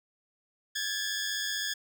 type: tone pair together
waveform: 15% pulse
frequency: 1638 / 1733.3 Hz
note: G#6 / A6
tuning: -24 / -26 cents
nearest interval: minor second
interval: 98 cents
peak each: -27 dBFS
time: 0.75-1.74 s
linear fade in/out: 10 ms
effects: none